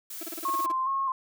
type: noise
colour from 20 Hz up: blue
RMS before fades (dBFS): -39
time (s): 0.1-0.66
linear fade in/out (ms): 5
type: tone bursts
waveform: 35% pulse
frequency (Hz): 330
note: E4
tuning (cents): +2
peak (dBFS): -34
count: 10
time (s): 0.21-0.719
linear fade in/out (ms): 5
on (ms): 23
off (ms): 31
type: tone with vibrato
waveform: sine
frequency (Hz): 1065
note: C6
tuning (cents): +30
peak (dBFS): -25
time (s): 0.45-1.12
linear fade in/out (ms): 2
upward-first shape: square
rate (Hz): 2.4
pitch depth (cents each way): 33
effects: none